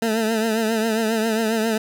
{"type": "tone with vibrato", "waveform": "20% pulse", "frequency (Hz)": 222.3, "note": "A3", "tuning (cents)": 18, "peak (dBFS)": -14, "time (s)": [0.02, 1.78], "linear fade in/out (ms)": 5, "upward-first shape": "triangle", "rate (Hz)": 7.4, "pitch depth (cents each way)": 69, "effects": []}